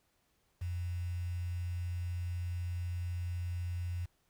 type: tone with quantisation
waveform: sine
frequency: 88 Hz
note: F2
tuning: 14 cents sharp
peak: -34 dBFS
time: 0.61-4.06 s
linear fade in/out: 10 ms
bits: 9
effects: pink hiss -75 dBFS RMS until 4.29 s